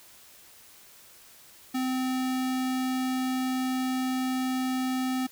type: tone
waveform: square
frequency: 257.9 Hz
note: C4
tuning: 25 cents flat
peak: -27 dBFS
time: 1.74-5.27 s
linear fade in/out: 10 ms
effects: white hiss -53 dBFS RMS until 5.31 s